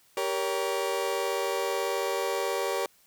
30% pulse chord, G diminished, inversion none, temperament just, 392 / 470.4 / 564.5 Hz, G4 / Bb4 / Db5, 0 / +16 / +31 cents, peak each -29 dBFS, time 0.17-2.86 s, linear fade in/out 2 ms, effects white hiss -62 dBFS RMS until 3.06 s

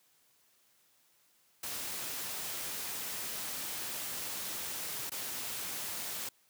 white noise with dropouts, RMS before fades -39 dBFS, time 1.63-6.29 s, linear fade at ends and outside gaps 5 ms, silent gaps 5.097-5.117 s, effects white hiss -69 dBFS RMS until 6.49 s + high-pass 80 Hz 12 dB/octave

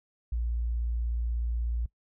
sine tone, 58.27 Hz, A#1, in tune, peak -27 dBFS, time 0.32-1.86 s, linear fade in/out 5 ms, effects noise-tail reverb RT60 0.1 s tail -20 dB re dry

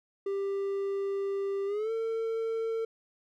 triangle tone with pitch glide, 395 to 451.1 Hz, G4 to A4, +13 to +43 cents, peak -27 dBFS, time 0.26-2.85 s, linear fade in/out 5 ms, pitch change +230 cents, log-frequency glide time 1.66-1.91 s, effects none

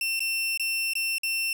sawtooth tone with dropouts, 2700 Hz, E7, 41 cents sharp, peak -22 dBFS, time 0.01-1.53 s, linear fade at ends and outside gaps 2 ms, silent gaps 0.194-0.204 / 0.575-0.596 / 0.935-0.953 / 1.183-1.233 s, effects none

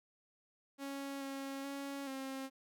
sawtooth tone with pitch steps, 276.6 / 273.2 / 278.1 / 267.4 Hz, C#4 / C#4 / C#4 / C4, -4 / -25 / +6 / +38 cents, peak -37 dBFS, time 0.78-2.5 s, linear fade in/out 50 ms, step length 430 ms, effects none

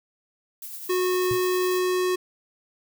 violet noise with tremolo, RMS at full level -36 dBFS, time 0.62-1.79 s, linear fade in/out 2 ms, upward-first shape sine, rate 10 Hz, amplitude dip 35%
square tone, 365.6 Hz, F#4, 21 cents flat, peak -22 dBFS, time 0.89-2.16 s, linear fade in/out 10 ms
sine tone with exponential decay, 118.7 Hz, A#2, 32 cents sharp, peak -25 dBFS, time 1.31-1.43 s, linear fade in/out 0 ms, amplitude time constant 25 ms
effects none

